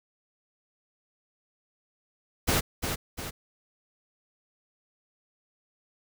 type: noise with echo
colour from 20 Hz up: pink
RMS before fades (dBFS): -24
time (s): 2.47-2.61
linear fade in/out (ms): 20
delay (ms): 350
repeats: 2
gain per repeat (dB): -6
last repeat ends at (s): 3.31
effects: none